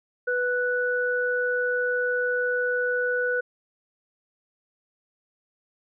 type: tone pair together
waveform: sine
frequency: 493.9 / 1480 Hz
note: B4 / F#6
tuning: 0 / 0 cents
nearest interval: octave + perfect fifth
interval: 1900 cents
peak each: -25 dBFS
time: 0.27-3.41 s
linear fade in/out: 10 ms
effects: none